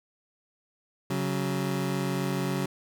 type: tone pair together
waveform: 25% pulse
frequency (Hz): 138.59 / 185.88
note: C#3 / F#3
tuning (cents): 0 / +8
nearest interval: perfect fourth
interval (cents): 508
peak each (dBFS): -26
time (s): 1.1-2.66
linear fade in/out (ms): 5
effects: none